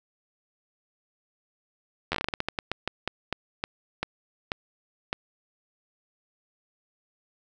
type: slowing click train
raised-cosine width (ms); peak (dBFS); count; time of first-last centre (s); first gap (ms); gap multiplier
0.3; -11; 20; 2.12-5.129; 11; 1.25
effects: none

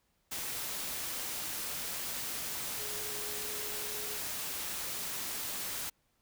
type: tone in noise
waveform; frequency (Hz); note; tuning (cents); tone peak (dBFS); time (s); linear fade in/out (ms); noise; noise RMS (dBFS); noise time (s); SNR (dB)
sine; 421; G#4; +24; -47; 2.79-4.18; 10; white; -38; 0.31-5.9; -12
effects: pink hiss -75 dBFS RMS until 6.21 s

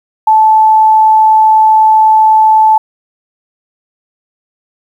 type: tone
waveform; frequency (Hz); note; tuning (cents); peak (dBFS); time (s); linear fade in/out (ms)
sine; 872; A5; -16; -3; 0.27-2.78; 5
effects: 7-bit

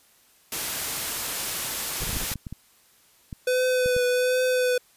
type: noise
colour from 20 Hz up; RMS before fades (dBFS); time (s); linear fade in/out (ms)
white; -29; 0.52-2.34; 2
type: noise bursts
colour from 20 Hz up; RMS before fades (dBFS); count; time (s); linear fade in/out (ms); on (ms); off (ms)
brown; -32; 4; 2-2.243; 2; 42; 25
type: clicks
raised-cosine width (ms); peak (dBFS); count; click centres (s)
5; -22; 9; 2.131 / 2.168 / 2.317 / 2.357 / 2.468 / 2.526 / 3.328 / 3.86 / 3.965
type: tone with vibrato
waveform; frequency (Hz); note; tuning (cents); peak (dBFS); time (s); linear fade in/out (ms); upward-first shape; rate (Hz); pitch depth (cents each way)
square; 502; B4; +28; -21; 3.47-4.78; 5; triangle; 1.3; 27
effects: white hiss -59 dBFS RMS until 4.96 s + resampled to 32000 Hz

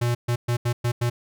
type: tone bursts at uneven times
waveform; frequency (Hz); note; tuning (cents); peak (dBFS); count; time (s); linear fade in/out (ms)
square; 120; B2; -49; -21; 6; 0.01-0.15 / 0.28-0.36 / 0.48-0.57 / 0.65-0.73 / 0.84-0.92 / 1.01-1.1; 10
effects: none

